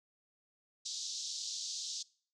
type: band-pass noise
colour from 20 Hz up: white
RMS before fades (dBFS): -41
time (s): 0.85-2.03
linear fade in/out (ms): 10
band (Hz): 3600 to 6800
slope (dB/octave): 48
effects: noise-tail reverb RT60 0.5 s tail -23 dB re dry